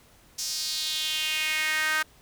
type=tone with high-pass filter sweep; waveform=sawtooth; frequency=311.1 Hz; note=D#4; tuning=in tune; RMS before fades=-28 dBFS; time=0.38-2.03 s; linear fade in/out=10 ms; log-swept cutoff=5700 to 1500 Hz; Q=3.2; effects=pink hiss -57 dBFS RMS until 2.21 s